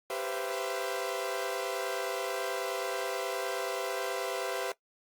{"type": "chord", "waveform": "sawtooth", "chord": "C major seventh", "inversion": "second", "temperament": "equal with one note detuned", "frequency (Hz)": [392, 493.9, 523.3, 675.4], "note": ["G4", "B4", "C5", "E5"], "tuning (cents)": [0, 0, 0, 42], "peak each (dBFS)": -34, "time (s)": [0.1, 4.72], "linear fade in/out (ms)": 2, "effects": ["noise-tail reverb RT60 0.1 s tail -18 dB re dry", "Opus 24 kbps"]}